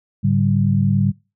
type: tone cluster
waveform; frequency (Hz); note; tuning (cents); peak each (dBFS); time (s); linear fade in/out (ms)
sine; 105.8 / 144 / 194; G#2 / D3 / G3; +33 / -34 / -18; -18; 0.23-1.12; 20
effects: noise-tail reverb RT60 0.3 s tail -25 dB re dry